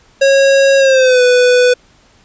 square tone with pitch glide, 547 to 495.8 Hz, C#5 to B4, -23 to +7 cents, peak -7 dBFS, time 0.21-1.74 s, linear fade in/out 10 ms, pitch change -170 cents, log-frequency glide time 0.78-1.22 s, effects pink hiss -49 dBFS RMS until 2.24 s + resampled to 16000 Hz

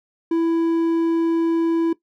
triangle tone, 331.2 Hz, E4, 8 cents sharp, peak -14 dBFS, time 0.31-1.93 s, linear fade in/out 5 ms, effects noise-tail reverb RT60 0.1 s tail -17 dB re dry

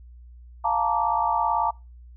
sine chord, Bb major seventh, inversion second, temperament just, 699.2 / 874.1 / 932.3 / 1165.4 Hz, F5 / A5 / Bb5 / D6, +2 / -12 / 0 / -14 cents, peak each -28 / -25 / -24 / -28 dBFS, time 0.64-1.71 s, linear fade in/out 10 ms, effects noise-tail reverb RT60 0.3 s tail -26 dB re dry + added 60 Hz sine -43 dBFS peak until 2.16 s

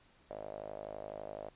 sawtooth tone with band-pass filter, 51.91 Hz, G#1, in tune, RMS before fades -45 dBFS, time 0.3-1.49 s, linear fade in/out 5 ms, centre 610 Hz, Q 6.4, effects pink hiss -66 dBFS RMS until 1.55 s + resampled to 8000 Hz

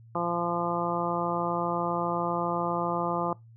harmonic tone, 172.5 Hz, F3, 21 cents flat, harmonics 1 / 2 / 3 / 4 / 5 / 6 / 7, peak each -34 / -34 / -34 / -34 / -34 / -34 / -34 dBFS, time 0.15-3.33 s, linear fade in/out 2 ms, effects noise-tail reverb RT60 0.2 s tail -23 dB re dry + added 114 Hz sine -49 dBFS peak until 3.56 s

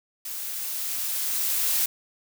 blue noise with level ramp, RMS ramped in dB -34 to -23 dBFS, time 0.25-1.86 s, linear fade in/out 5 ms, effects none

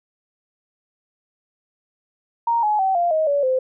sine tone with pitch steps, 932.3 / 845.1 / 766.1 / 694.4 / 629.5 / 570.6 / 517.2 Hz, A#5 / G#5 / G5 / F5 / D#5 / C#5 / C5, 0 / +30 / -40 / -10 / +20 / +50 / -20 cents, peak -16 dBFS, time 2.47-3.59 s, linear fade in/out 5 ms, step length 160 ms, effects none

